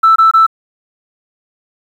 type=tone bursts; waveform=sine; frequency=1322 Hz; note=E6; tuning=5 cents sharp; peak=-3 dBFS; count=3; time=0.03-0.466 s; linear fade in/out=10 ms; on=130 ms; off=23 ms; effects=tanh soft clip ceiling -1 dBFS + 7-bit